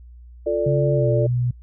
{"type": "chord", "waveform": "sine", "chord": "D minor", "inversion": "first", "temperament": "equal", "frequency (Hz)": [349.2, 440, 587.3], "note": ["F4", "A4", "D5"], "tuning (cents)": [0, 0, 0], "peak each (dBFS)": [-25, -23, -21], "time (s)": [0.46, 1.27], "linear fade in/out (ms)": 10}
{"type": "tone with pitch glide", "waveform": "sine", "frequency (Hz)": [138.59, 122.76], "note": ["C#3", "B2"], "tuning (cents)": [0, -10], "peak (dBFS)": -18, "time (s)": [0.66, 1.51], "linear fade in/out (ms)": 5, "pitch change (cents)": -210, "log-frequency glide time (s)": [0.94, 1.1]}
{"effects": ["noise-tail reverb RT60 0.1 s tail -24 dB re dry", "added 60 Hz sine -40 dBFS peak until 1.62 s"]}